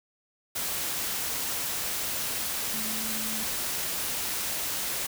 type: tone in noise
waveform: sine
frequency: 219.3 Hz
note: A3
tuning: 6 cents flat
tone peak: -38 dBFS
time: 2.73-3.44 s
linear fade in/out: 10 ms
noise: white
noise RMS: -31 dBFS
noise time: 0.55-5.07 s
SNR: -10 dB
effects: none